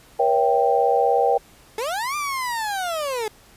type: chord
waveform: sine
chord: A# diminished seventh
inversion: none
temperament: equal with one note detuned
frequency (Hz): 477.9 / 554.4 / 659.3 / 784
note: A#4 / C#5 / E5 / G5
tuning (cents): +43 / 0 / 0 / 0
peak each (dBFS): -20 / -23 / -25 / -19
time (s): 0.19-1.38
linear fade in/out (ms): 10
type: linear two-way sweep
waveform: 30% pulse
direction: up then down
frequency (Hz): 415.3 to 1204 to 415.3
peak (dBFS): -21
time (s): 1.78-3.28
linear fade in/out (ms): 2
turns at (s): 2.16
effects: pink hiss -51 dBFS RMS until 3.56 s + resampled to 32000 Hz